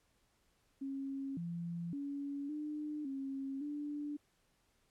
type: tone with pitch steps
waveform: sine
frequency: 272.5 / 170.5 / 282.3 / 300.5 / 271.1 / 293.3 Hz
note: C#4 / F3 / C#4 / D4 / C#4 / D4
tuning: -29 / -41 / +32 / +40 / -38 / -2 cents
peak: -38 dBFS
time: 0.81-4.17 s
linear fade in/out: 10 ms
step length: 560 ms
effects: pink hiss -75 dBFS RMS until 4.9 s + low-pass 12000 Hz 12 dB/octave